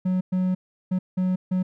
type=tone bursts at uneven times; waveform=triangle; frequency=184.4 Hz; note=F#3; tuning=6 cents flat; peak=-18 dBFS; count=5; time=0.05-0.21 / 0.32-0.55 / 0.91-0.99 / 1.17-1.36 / 1.51-1.63 s; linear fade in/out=10 ms; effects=none